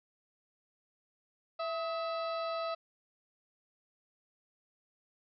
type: harmonic tone with a mistuned harmonic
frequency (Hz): 662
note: E5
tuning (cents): +7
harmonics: 1 / 2 / 3 / 4 / 5 / 6 / 7 / 8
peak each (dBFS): -35 / -38 / -53 / -49 / -57 / -48 / -52 / -62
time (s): 1.59-2.75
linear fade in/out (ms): 10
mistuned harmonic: 2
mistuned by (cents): -65
effects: none